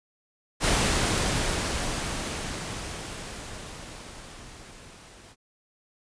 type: noise with level ramp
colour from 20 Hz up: pink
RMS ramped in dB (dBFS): -22 to -50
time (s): 0.6-5.36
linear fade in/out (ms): 50
effects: resampled to 22050 Hz